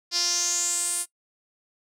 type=tone with band-pass filter sweep; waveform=sawtooth; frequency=349.2 Hz; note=F4; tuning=in tune; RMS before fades=-26 dBFS; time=0.11-1.06 s; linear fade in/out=50 ms; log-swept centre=5000 to 9600 Hz; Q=6.1; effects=noise-tail reverb RT60 0.1 s tail -20 dB re dry